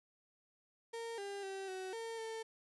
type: tone with pitch steps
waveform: 35% pulse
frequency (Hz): 460.7 / 399.8 / 387.2 / 375.6 / 455.5 / 447.3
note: A#4 / G4 / G4 / F#4 / A#4 / A4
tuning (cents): -20 / +34 / -21 / +26 / -40 / +28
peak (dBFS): -40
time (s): 0.93-2.43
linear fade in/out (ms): 10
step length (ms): 250
effects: resampled to 24000 Hz + 13-bit